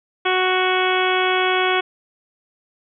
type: harmonic tone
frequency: 370.2 Hz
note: F#4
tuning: 1 cent sharp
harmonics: 1 / 2 / 3 / 4 / 5 / 6 / 7 / 8 / 9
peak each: -21 / -23 / -24 / -24 / -30 / -25 / -28 / -31 / -27 dBFS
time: 0.25-1.81 s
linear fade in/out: 10 ms
effects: none